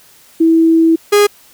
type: tone pair in turn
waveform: sine / 45% pulse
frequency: 326.7 / 411.6 Hz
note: E4 / G#4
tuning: -15 / -16 cents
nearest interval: major third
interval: 399 cents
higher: second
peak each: -6 dBFS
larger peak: neither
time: 0.4-0.96 / 1.12-1.27 s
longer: first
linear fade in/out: 10 ms
effects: white hiss -45 dBFS RMS until 1.53 s